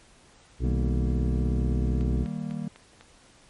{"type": "harmonic tone", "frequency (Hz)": 62.4, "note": "B1", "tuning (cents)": 19, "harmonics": [1, 2, 4, 5, 6, 7], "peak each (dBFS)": [-24, -30, -36, -38, -40, -41], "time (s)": [0.59, 2.27], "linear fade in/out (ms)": 50}
{"type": "chord", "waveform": "triangle", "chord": "Eb major", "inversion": "none", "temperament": "just", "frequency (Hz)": [155.56, 194.45, 233.3], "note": ["Eb3", "G3", "Bb3"], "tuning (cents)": [0, -14, 2], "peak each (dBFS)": -32, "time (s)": [0.64, 2.68], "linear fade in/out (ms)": 2}
{"type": "click train", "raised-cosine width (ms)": 0.3, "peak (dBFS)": -30, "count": 5, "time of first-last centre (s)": [2.01, 3.01], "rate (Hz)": 4}
{"effects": ["pink hiss -56 dBFS RMS until 3.49 s", "MP3 48 kbps"]}